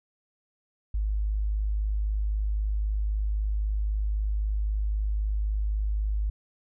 sine tone, 51.91 Hz, G#1, in tune, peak -24 dBFS, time 0.94-6.3 s, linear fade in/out 5 ms, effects none

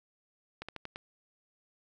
slowing click train, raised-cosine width 0.3 ms, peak -24 dBFS, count 5, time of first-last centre 0.62-0.959 s, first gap 66 ms, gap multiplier 1.17, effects none

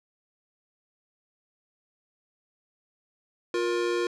square tone pair together, 353.9 / 472.4 Hz, F4 / A#4, +23 / +23 cents, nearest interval perfect fourth, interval 500 cents, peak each -27 / -30 dBFS, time 3.54-4.07 s, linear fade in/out 2 ms, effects low-pass 6000 Hz 12 dB/octave

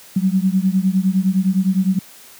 sine beating tone pair, 185 / 194.8 Hz, F#3 / G3, 0 / -11 cents, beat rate 9.8 Hz, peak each -16 / -17 dBFS, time 0.16-1.99 s, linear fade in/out 5 ms, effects white hiss -43 dBFS RMS until 2.39 s + high-pass 100 Hz 12 dB/octave

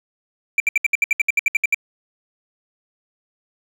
triangle tone bursts, 2349 Hz, D7, in tune, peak -11 dBFS, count 14, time 0.58-1.745 s, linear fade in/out 2 ms, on 21 ms, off 67 ms, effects none

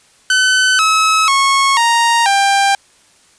sawtooth tone with pitch steps, 1515 / 1288.8 / 1096.3 / 932.6 / 793.3 Hz, F#6 / E6 / C#6 / A#5 / G5, +40 / -39 / -20 / +1 / +20 cents, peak -6 dBFS, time 0.3-2.75 s, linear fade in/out 2 ms, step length 490 ms, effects white hiss -50 dBFS RMS until 3.38 s + resampled to 22050 Hz

